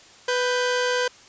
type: tone pair together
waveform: sawtooth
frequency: 495.7 / 1568 Hz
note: B4 / G6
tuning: +6 / 0 cents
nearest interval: octave + minor sixth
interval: 1994 cents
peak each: -18 / -23 dBFS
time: 0.28-1.08 s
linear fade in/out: 5 ms
effects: white hiss -49 dBFS RMS until 1.28 s + resampled to 16000 Hz